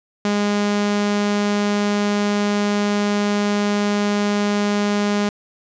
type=tone; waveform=sawtooth; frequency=205.5 Hz; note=G#3; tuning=18 cents flat; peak=-13 dBFS; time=0.25-5.29 s; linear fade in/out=2 ms; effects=resampled to 16000 Hz + 8-bit